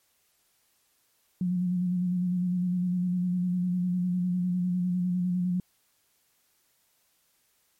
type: tone with vibrato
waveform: sine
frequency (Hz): 179.6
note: F3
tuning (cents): +49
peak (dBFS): -24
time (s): 1.41-5.6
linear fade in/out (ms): 2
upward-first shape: square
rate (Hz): 9.9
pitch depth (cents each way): 26
effects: white hiss -69 dBFS RMS until 7.79 s + MP3 64 kbps